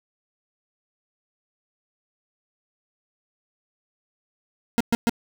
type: tone bursts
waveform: 40% pulse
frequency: 233.1 Hz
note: A#3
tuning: in tune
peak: -16 dBFS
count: 3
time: 4.78-5.095 s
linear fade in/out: 0 ms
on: 25 ms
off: 120 ms
effects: none